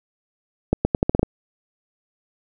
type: accelerating click train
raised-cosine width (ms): 2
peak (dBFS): -3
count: 8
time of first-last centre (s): 0.73-1.23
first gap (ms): 120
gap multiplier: 0.82
effects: none